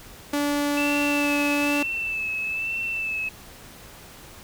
sawtooth tone, 289.2 Hz, D4, 27 cents flat, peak -18 dBFS, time 0.33-1.83 s, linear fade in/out 5 ms
sine tone with vibrato, 2637 Hz, E7, in tune, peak -25 dBFS, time 0.77-3.29 s, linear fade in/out 5 ms, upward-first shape sine, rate 1.1 Hz, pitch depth 36 cents each way
effects pink hiss -45 dBFS RMS until 4.43 s

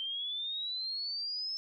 sine exponential sweep, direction up, 3117 to 5280 Hz, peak -34 dBFS, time 0-1.57 s, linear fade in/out 0 ms, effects none

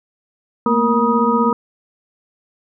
sine tone cluster, 223.1 / 239 / 467.7 / 964 / 1249 Hz, A3 / A#3 / A#4 / B5 / D#6, +24 / +43 / +6 / -42 / +6 cents, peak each -19 dBFS, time 0.66-1.53 s, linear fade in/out 2 ms, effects none

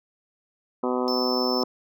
harmonic tone, 125.6 Hz, B2, 30 cents sharp, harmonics 2 / 3 / 4 / 5 / 6 / 7 / 8 / 9 / 10, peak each -27 / -28 / -29 / -35 / -34 / -37 / -33 / -38 / -37 dBFS, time 0.83-1.64 s, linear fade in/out 5 ms
triangle tone, 5290 Hz, E8, 5 cents sharp, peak -26 dBFS, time 1.08-1.63 s, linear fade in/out 0 ms
effects none

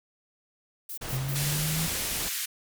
violet noise bursts, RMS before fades -37 dBFS, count 3, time 0.89-1.368 s, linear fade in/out 5 ms, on 86 ms, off 110 ms
pink noise with tremolo, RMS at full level -36 dBFS, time 1.01-2.29 s, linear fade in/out 10 ms, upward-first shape sine, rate 2.6 Hz, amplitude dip 25%
sine linear sweep, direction up, 128.6 to 164 Hz, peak -28 dBFS, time 1.12-1.87 s, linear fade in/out 10 ms
white band-pass noise, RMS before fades -32 dBFS, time 1.35-2.46 s, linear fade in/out 10 ms, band 1500 to 15000 Hz, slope 24 dB/octave
effects none

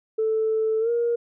sine tone with pitch glide, 440 to 471.6 Hz, A4 to A#4, 0 to +20 cents, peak -19 dBFS, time 0.18-1.16 s, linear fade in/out 10 ms, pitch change +120 cents, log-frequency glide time 0.8-0.9 s, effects tanh soft clip ceiling -15 dBFS

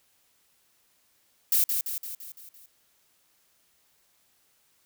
violet noise with echo, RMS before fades -22 dBFS, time 1.52-1.64 s, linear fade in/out 2 ms, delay 170 ms, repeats 6, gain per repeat -5 dB, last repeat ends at 2.66 s, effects white hiss -67 dBFS RMS until 4.85 s

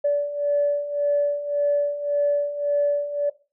sine beating tone pair, 577 / 578.8 Hz, D5 / D5, -31 / -25 cents, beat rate 1.8 Hz, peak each -25 / -20 dBFS, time 0.04-3.3 s, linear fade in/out 10 ms, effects noise-tail reverb RT60 0.3 s tail -17 dB re dry + tanh soft clip ceiling -12 dBFS

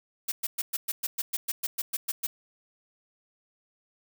blue noise bursts, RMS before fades -29 dBFS, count 14, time 0.28-2.27 s, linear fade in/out 10 ms, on 40 ms, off 110 ms, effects none

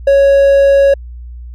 triangle tone, 554.4 Hz, C#5, in tune, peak -3 dBFS, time 0.07-0.94 s, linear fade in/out 5 ms, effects added 60 Hz sine -26 dBFS peak until 1.54 s

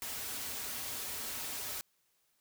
white noise with comb filter, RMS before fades -40 dBFS, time 0.02-1.81 s, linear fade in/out 0 ms, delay 5.8 ms, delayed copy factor -0.55, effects white hiss -75 dBFS RMS until 2.4 s

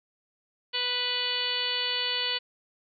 harmonic tone, 493.9 Hz, B4, in tune, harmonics 1 / 2 / 3 / 4 / 5 / 6 / 7 / 8 / 9, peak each -40 / -40 / -40 / -37 / -37 / -30 / -35 / -38 / -33 dBFS, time 0.73-2.39 s, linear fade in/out 20 ms, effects none

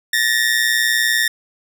sawtooth ring-modulated tone, 1820 Hz, A#6, 42 cents flat, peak -8 dBFS, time 0.13-1.28 s, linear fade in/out 5 ms, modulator 60 Hz, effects none

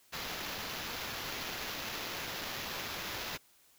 white noise with sample-and-hold, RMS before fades -40 dBFS, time 0.12-3.38 s, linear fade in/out 20 ms, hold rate 8820 Hz, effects white hiss -65 dBFS RMS until 3.78 s

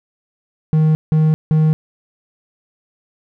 triangle tone bursts, 156.2 Hz, D#3, 7 cents sharp, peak -8 dBFS, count 3, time 0.73-1.73 s, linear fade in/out 0 ms, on 220 ms, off 170 ms, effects none

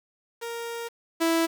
sawtooth tone pair in turn, 466.2 / 329.7 Hz, A#4 / E4, 0 / 0 cents, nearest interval tritone, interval 600 cents, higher first, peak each -28 / -17 dBFS, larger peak second, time 0.41-0.89 / 1.2-1.47 s, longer first, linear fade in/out 20 ms, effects 8-bit

